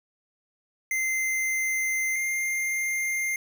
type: tone pair in turn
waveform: square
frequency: 2078 / 2107 Hz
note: C7 / C7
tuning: -12 / +12 cents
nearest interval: unison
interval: 24 cents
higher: second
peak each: -25 / -26 dBFS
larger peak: first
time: 0.91-2.16 / 2.16-3.36 s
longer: first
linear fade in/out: 2 ms
effects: none